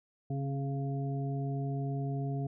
harmonic tone with a mistuned harmonic, 138.59 Hz, C#3, in tune, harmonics 1 / 2 / 3 / 5, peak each -32 / -40 / -43 / -44 dBFS, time 0.3-2.47 s, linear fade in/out 5 ms, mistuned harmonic 2, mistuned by -30 cents, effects none

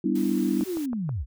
sine chord, E minor seventh, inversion first, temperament equal, 196 / 246.9 / 293.7 / 329.6 Hz, G3 / B3 / D4 / E4, 0 / 0 / 0 / 0 cents, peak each -27 dBFS, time 0.04-0.64 s, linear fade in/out 5 ms
white noise, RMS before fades -44 dBFS, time 0.15-0.86 s, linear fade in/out 5 ms
click train, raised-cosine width 1 ms, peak -24 dBFS, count 4, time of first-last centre 0.61-1.092 s, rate 6.22 Hz
sine linear sweep, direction down, 392 to 47.05 Hz, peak -26 dBFS, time 0.65-1.26 s, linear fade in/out 50 ms
effects none

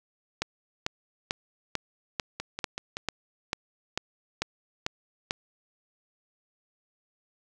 two click trains, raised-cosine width 0.2 ms, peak -10 / -16 dBFS, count 12 / 4, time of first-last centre 0.42-5.309 / 2.4-2.969 s, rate 2.25 / 5.27 Hz, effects none

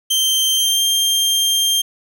sawtooth tone with pitch glide, 3136 to 3185 Hz, G7 to G7, 0 to +27 cents, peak -11 dBFS, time 0.1-1.82 s, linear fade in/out 10 ms, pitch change +27 cents, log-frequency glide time 0.53-0.85 s, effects 8-bit

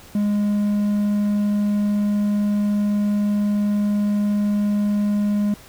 triangle tone, 206.3 Hz, G#3, 11 cents flat, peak -15 dBFS, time 0.15-5.54 s, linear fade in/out 2 ms, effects pink hiss -45 dBFS RMS until 5.68 s

